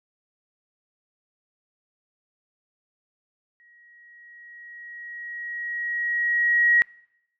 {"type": "tone with exponential growth", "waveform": "sine", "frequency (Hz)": 1900, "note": "A#6", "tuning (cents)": 33, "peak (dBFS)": -14, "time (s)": [3.6, 6.82], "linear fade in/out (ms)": 0, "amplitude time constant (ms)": 700, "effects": ["noise-tail reverb RT60 0.8 s tail -25 dB re dry"]}